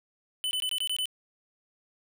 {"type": "tone bursts", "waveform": "square", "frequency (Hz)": 3011, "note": "F#7", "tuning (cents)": 30, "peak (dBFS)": -28, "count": 7, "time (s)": [0.44, 1.056], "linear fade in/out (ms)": 0, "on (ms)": 70, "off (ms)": 21, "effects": []}